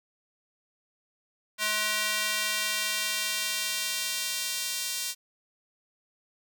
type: tone with high-pass filter sweep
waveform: square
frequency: 212.5 Hz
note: G#3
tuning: 40 cents sharp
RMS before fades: -30 dBFS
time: 1.58-5.15 s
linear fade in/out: 50 ms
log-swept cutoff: 1700 to 4500 Hz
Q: 0.8
effects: none